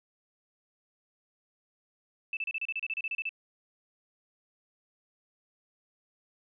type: tone bursts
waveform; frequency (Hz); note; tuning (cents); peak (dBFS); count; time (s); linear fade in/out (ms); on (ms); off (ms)
sine; 2637; E7; 0; -30; 14; 2.33-3.292; 2; 39; 32
effects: none